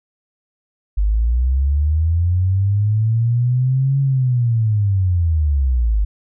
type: linear two-way sweep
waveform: sine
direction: up then down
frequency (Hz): 49 to 138.59 to 49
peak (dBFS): -13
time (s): 0.97-6.05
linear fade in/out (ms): 10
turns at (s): 4
effects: none